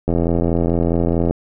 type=click train; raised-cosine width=2 ms; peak=-5 dBFS; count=105; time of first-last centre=0.08-1.309 s; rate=84.6 Hz; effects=none